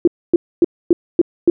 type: tone bursts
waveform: sine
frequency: 343.5 Hz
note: F4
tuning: 29 cents flat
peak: -6 dBFS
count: 6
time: 0.05-1.5 s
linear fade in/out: 2 ms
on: 25 ms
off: 260 ms
effects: none